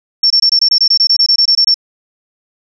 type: tone bursts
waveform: sine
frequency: 5440 Hz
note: F8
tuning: 46 cents flat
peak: -6 dBFS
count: 16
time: 0.23-1.743 s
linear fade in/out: 5 ms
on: 73 ms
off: 23 ms
effects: none